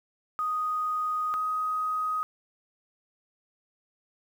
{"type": "tone pair in turn", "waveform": "sine", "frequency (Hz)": [1244.5, 1254.6], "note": ["D#6", "D#6"], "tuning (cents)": [0, 14], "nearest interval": "unison", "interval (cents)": 14, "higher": "second", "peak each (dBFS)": -26, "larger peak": "neither", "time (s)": [[0.39, 1.34], [1.34, 2.23]], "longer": "first", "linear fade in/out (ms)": 0, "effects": ["9-bit"]}